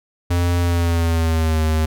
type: tone with pitch glide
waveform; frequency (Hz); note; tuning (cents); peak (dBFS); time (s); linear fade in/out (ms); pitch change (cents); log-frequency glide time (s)
square; 87.31 to 78.69; F2 to D#2; 0 to +20; -16; 0.3-1.86; 10; -180; 0.6-1.62
effects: none